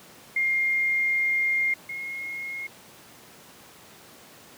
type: tone pair in turn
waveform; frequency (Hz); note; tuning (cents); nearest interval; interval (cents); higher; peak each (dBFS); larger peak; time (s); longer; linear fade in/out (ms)
sine; 2120 / 2152; C7 / C7; +22 / +48; unison; 26; second; -21 / -31; first; 0.36-1.74 / 1.89-2.67; first; 5
effects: pink hiss -49 dBFS RMS until 4.57 s + high-pass 150 Hz 12 dB/octave